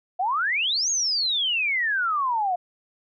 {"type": "exponential two-way sweep", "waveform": "sine", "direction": "up then down", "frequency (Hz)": [695, 6700, 695], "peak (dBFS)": -21, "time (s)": [0.19, 2.56], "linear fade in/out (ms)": 10, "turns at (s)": 0.9, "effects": []}